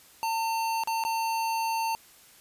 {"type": "tone with dropouts", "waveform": "square", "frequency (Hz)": 900, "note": "A5", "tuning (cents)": 39, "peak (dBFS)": -27, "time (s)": [0.23, 1.95], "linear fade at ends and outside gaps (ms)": 0, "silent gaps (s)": [[0.836, 0.874], [1.038, 1.05]], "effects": ["white hiss -55 dBFS RMS until 2.4 s", "resampled to 32000 Hz"]}